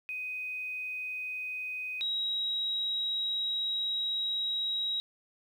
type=tone pair in turn; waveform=sine; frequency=2504 / 3834 Hz; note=D#7 / A#7; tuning=+10 / +48 cents; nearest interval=perfect fifth; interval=738 cents; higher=second; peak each=-34 / -29 dBFS; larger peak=second; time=0.09-2.01 / 2.01-5 s; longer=second; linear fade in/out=0 ms; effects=10-bit